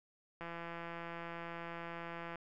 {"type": "click train", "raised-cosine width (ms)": 0.5, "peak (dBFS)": -30, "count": 330, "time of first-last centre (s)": [0.41, 2.357], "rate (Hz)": 169, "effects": []}